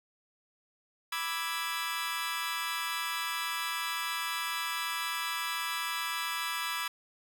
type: chord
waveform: 20% pulse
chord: E dominant seventh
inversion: second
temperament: equal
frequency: 987.8 / 1174.7 / 1318.5 / 1661.2 Hz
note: B5 / D6 / E6 / G#6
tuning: 0 / 0 / 0 / 0 cents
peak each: -33 dBFS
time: 1.12-6.88 s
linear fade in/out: 5 ms
effects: none